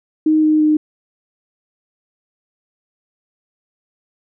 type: tone with pitch steps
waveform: sine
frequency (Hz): 311.1 / 308.4 / 305.8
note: D#4 / D#4 / D#4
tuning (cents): 0 / -15 / -30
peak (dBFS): -10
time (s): 0.26-0.77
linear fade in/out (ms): 5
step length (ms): 170
effects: none